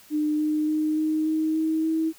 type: tone with pitch steps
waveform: sine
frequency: 302.3 / 305.3 / 308.3 / 311.3 / 314.4 / 317.5 / 320.6 Hz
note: D#4 / D#4 / D#4 / D#4 / D#4 / D#4 / E4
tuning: -50 / -33 / -16 / +1 / +18 / +35 / -48 cents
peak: -21 dBFS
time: 0.1-2.13 s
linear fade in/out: 50 ms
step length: 290 ms
effects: white hiss -52 dBFS RMS until 2.18 s